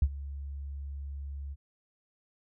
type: tone with ADSR envelope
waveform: sine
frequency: 70 Hz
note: C#2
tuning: 18 cents sharp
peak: -18 dBFS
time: 0.02-1.56 s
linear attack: 4 ms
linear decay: 54 ms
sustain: -18 dB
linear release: 38 ms
effects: none